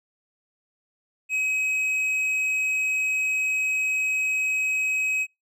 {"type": "tone with tanh clipping", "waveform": "sine", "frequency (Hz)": 2542, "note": "D#7", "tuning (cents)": 36, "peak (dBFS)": -23, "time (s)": [1.29, 5.27], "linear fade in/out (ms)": 50, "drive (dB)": 6, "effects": ["noise-tail reverb RT60 0.2 s tail -25 dB re dry"]}